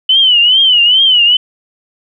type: tone with vibrato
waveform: sine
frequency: 2999 Hz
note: F#7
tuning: 23 cents sharp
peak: -5 dBFS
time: 0.09-1.37 s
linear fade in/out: 5 ms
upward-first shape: triangle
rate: 2.4 Hz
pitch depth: 140 cents each way
effects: none